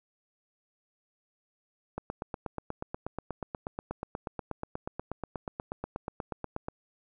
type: click train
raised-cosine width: 1 ms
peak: -20 dBFS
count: 40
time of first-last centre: 1.98-6.684 s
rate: 8.29 Hz
effects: none